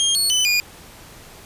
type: tone with pitch steps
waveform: 25% pulse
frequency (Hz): 3221 / 4381 / 3010 / 2434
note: G7 / C#8 / F#7 / D#7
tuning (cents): +46 / -21 / +29 / -39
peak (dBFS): -12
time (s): 0-0.6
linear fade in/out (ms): 0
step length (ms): 150
effects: pink hiss -43 dBFS RMS until 1.45 s + resampled to 32000 Hz